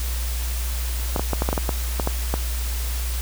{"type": "clicks", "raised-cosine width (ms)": 1, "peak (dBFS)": -8, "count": 11, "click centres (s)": [1.162, 1.195, 1.333, 1.421, 1.489, 1.529, 1.578, 1.692, 1.998, 2.074, 2.34], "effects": ["added 60 Hz sine -23 dBFS peak until 3.21 s", "white hiss -33 dBFS RMS until 3.21 s"]}